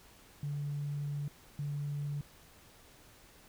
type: tone bursts at uneven times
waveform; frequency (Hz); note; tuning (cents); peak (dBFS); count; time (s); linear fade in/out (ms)
sine; 144.5; D3; -28; -33; 2; 0.43-1.28 / 1.59-2.21; 2
effects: tanh soft clip ceiling -29 dBFS + pink hiss -59 dBFS RMS until 3.48 s